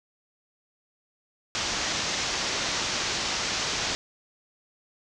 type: low-pass noise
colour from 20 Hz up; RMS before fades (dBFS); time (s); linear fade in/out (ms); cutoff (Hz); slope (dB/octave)
white; -29; 1.55-3.95; 0; 6600; 48
effects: none